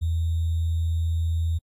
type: tone with sample-and-hold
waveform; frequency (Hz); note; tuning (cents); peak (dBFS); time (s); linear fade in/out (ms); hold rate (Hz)
sine; 82.41; E2; 0; -21; 0.01-1.59; 20; 3675
effects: AAC 64 kbps